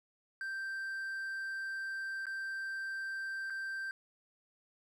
triangle tone with dropouts, 1568 Hz, G6, in tune, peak -35 dBFS, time 0.41-3.91 s, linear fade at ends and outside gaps 1 ms, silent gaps 2.256-2.267 / 3.5-3.504 s, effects none

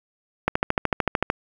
click train, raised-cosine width 0.5 ms, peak -4 dBFS, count 12, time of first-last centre 0.48-1.301 s, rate 13.4 Hz, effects 7-bit

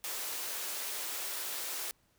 white high-pass noise, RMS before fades -38 dBFS, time 0.04-1.91 s, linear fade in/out 0 ms, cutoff 320 Hz, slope 24 dB/octave, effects pink hiss -71 dBFS RMS until 2.18 s

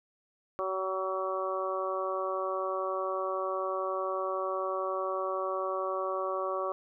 harmonic tone, 189 Hz, F#3, 37 cents sharp, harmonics 2 / 3 / 4 / 5 / 6 / 7, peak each -36 / -34 / -41 / -44 / -34 / -43 dBFS, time 0.59-6.72 s, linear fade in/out 0 ms, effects none

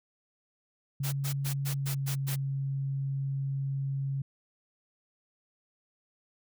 sine tone with pitch glide, 138.59 to 137 Hz, C#3 to C#3, 0 to -20 cents, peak -29 dBFS, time 1-4.22 s, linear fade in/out 5 ms, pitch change -20 cents, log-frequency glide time 1.68-2.08 s
white noise bursts, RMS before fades -37 dBFS, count 7, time 1.03-2.362 s, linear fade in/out 20 ms, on 96 ms, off 110 ms
effects none

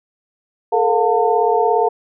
sine tone cluster, 427.5 / 464.7 / 713 / 899 Hz, A4 / A#4 / F5 / A5, -50 / -5 / +36 / +37 cents, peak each -18 dBFS, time 0.72-1.89 s, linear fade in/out 10 ms, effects none

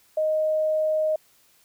sine tone, 622.3 Hz, D#5, in tune, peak -20 dBFS, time 0.17-1.16 s, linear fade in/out 5 ms, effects white hiss -60 dBFS RMS until 1.64 s

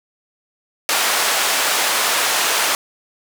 pink band-pass noise, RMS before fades -18 dBFS, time 0.89-2.75 s, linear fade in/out 0 ms, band 770 to 13000 Hz, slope 12 dB/octave, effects none

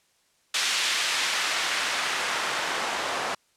white noise with band-pass filter sweep, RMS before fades -27 dBFS, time 0.54-3.35 s, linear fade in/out 5 ms, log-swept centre 2900 to 770 Hz, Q 0.77, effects white hiss -66 dBFS RMS until 3.56 s + low-pass 9000 Hz 12 dB/octave

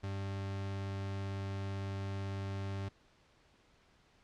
40% pulse tone, 98 Hz, G2, in tune, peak -36 dBFS, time 0.03-2.89 s, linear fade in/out 10 ms, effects pink hiss -67 dBFS RMS until 4.23 s + low-pass 5000 Hz 12 dB/octave

